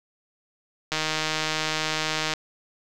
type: click train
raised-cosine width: 0.2 ms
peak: -8 dBFS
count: 222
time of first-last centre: 0.92-2.337 s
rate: 156 Hz
effects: none